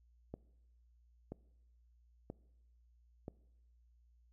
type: click train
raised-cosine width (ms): 2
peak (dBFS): -30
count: 4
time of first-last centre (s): 0.34-3.281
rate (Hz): 1.02
effects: noise-tail reverb RT60 0.9 s tail -22 dB re dry + added 59 Hz sine -65 dBFS peak until 4.32 s